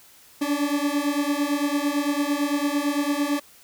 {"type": "beating tone pair", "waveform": "40% pulse", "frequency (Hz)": [284.3, 293.2], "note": ["C#4", "D4"], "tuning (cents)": [44, -3], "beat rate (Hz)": 8.9, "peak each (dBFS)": -24, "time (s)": [0.41, 3.4], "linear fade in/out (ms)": 10, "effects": ["white hiss -52 dBFS RMS until 3.63 s"]}